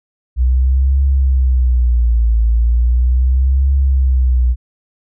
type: tone with vibrato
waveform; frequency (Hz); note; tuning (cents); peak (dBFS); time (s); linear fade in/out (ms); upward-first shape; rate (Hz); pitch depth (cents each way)
sine; 61.74; B1; 0; -9; 0.36-4.56; 50; triangle; 0.37; 180
effects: none